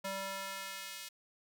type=tone with high-pass filter sweep; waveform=square; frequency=194.2 Hz; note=G3; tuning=16 cents flat; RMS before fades=-42 dBFS; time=0.04-1.09 s; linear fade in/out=10 ms; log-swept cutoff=470 to 3100 Hz; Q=0.76; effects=none